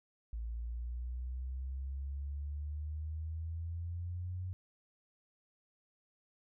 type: exponential sweep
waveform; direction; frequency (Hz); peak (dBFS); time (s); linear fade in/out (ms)
sine; up; 56 to 92.5; -37; 0.33-4.53; 0
effects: none